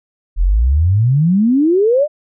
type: exponential sweep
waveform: sine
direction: up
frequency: 38.89 to 622.3 Hz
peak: -9 dBFS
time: 0.36-2.08 s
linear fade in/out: 50 ms
effects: none